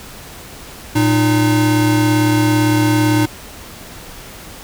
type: tone pair together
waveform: square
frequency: 114.5 / 305.7 Hz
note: A#2 / D#4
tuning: -31 / -30 cents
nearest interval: octave + perfect fourth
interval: 1701 cents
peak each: -16 / -14 dBFS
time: 0.95-3.26 s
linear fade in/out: 10 ms
effects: pink hiss -35 dBFS RMS until 4.63 s